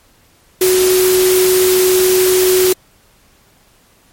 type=tone in noise; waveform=sine; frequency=370 Hz; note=F#4; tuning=in tune; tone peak=-9 dBFS; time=0.61-2.73 s; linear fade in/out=5 ms; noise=white; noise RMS=-17 dBFS; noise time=0.61-2.73 s; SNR=+5 dB; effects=pink hiss -51 dBFS RMS until 4.12 s + MP3 64 kbps